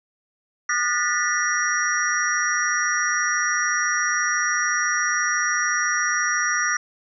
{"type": "tone cluster", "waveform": "sine", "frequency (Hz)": [1217, 1448, 1777, 1951, 5710], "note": ["D#6", "F#6", "A6", "B6", "F8"], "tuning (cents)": [-39, -38, 17, -22, 37], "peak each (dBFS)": -26, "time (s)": [0.69, 6.77], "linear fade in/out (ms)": 5, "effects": []}